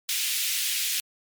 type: high-pass noise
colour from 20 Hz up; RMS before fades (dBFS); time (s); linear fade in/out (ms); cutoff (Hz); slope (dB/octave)
pink; -27; 0.09-1; 0; 2400; 24
effects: MP3 96 kbps